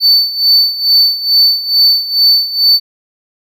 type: tone with tremolo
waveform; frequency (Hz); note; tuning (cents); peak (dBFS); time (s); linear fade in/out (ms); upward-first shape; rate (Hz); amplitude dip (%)
triangle; 4519; C#8; +33; -3; 0-2.8; 50; sine; 2.3; 80
effects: none